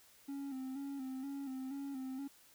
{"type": "tone with vibrato", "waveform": "triangle", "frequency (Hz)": 269.9, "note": "C#4", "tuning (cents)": -46, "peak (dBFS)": -38, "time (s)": [0.28, 2.28], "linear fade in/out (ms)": 10, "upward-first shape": "square", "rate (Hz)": 2.1, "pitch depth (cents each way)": 52, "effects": ["white hiss -64 dBFS RMS until 2.54 s"]}